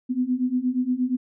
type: beating tone pair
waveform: sine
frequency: 246.9 / 255.4 Hz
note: B3 / C4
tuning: 0 / -42 cents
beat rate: 8.5 Hz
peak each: -25 / -23 dBFS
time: 0.09-1.17 s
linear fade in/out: 20 ms
effects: none